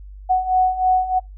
sine beating tone pair, 740 / 743.2 Hz, F#5 / F#5, 0 / +7 cents, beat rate 3.2 Hz, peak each -20 / -16 dBFS, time 0.29-1.2 s, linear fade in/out 20 ms, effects noise-tail reverb RT60 0.2 s tail -26 dB re dry + added 49 Hz sine -35 dBFS peak until 1.37 s

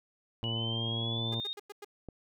harmonic tone, 114.7 Hz, A#2, 28 cents flat, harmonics 1 / 2 / 3 / 4 / 5 / 6 / 7 / 8 / 9, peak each -34 / -40 / -44 / -46 / -48 / -50 / -51 / -52 / -53 dBFS, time 0.43-1.4 s, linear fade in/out 0 ms
sine linear sweep, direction up, 2926 to 3729 Hz, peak -34 dBFS, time 0.44-1.53 s, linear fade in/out 0 ms
sawtooth tone bursts, 410 Hz, G#4, 22 cents flat, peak -38 dBFS, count 5, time 1.32-1.847 s, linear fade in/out 5 ms, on 27 ms, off 98 ms
click, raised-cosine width 2 ms, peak -29 dBFS, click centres 2.087 s
effects none

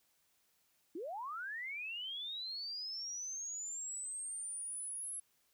sine linear sweep, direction up, 293.8 to 10960 Hz, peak -40 dBFS, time 0.95-5.2 s, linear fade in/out 5 ms, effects white hiss -75 dBFS RMS until 5.53 s

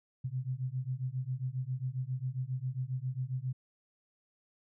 sine beating tone pair, 125.2 / 132.6 Hz, B2 / C3, +24 / +23 cents, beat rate 7.4 Hz, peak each -36 / -36 dBFS, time 0.24-3.53 s, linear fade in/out 10 ms, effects none

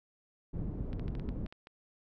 pink low-pass noise, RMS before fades -37 dBFS, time 0.53-1.47 s, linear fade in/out 10 ms, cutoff 280 Hz, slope 12 dB/octave
clicks, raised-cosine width 0.3 ms, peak -34 dBFS, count 9, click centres 0.931 / 0.996 / 1.081 / 1.152 / 1.197 / 1.29 / 1.463 / 1.525 / 1.671 s
effects none

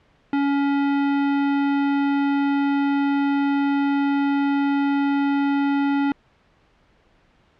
sine tone with hard clipping, 281 Hz, C#4, 24 cents sharp, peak -20 dBFS, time 0.33-6.12 s, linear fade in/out 2 ms, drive 18 dB, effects pink hiss -59 dBFS RMS until 7.59 s + low-pass 3000 Hz 12 dB/octave

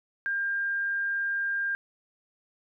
sine tone, 1601 Hz, G6, 36 cents sharp, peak -26 dBFS, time 0.26-1.75 s, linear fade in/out 0 ms, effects none

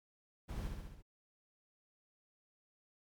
brown noise with echo, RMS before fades -42 dBFS, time 0.48-0.69 s, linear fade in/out 20 ms, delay 67 ms, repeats 5, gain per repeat -3 dB, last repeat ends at 1.025 s, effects MP3 96 kbps

